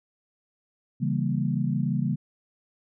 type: chord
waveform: sine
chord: C# diminished seventh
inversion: none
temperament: equal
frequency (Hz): 138.59 / 164.81 / 196 / 233.1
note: C#3 / E3 / G3 / Bb3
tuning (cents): 0 / 0 / 0 / 0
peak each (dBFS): -27 / -29 / -29 / -30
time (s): 1-2.16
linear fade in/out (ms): 20
effects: none